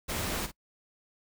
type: noise with echo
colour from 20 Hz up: pink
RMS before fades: -33 dBFS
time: 0.08-0.47 s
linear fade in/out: 20 ms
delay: 49 ms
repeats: 1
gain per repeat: -11 dB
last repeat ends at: 0.519 s
effects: noise-tail reverb RT60 0.1 s tail -24 dB re dry